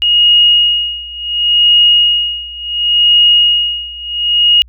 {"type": "tone with tremolo", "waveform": "sine", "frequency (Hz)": 2873, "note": "F7", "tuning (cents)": 48, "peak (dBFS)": -4, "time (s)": [0.02, 4.62], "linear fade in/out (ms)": 0, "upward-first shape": "sine", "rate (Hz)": 0.7, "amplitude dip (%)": 90, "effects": ["added 60 Hz sine -37 dBFS peak until 4.68 s"]}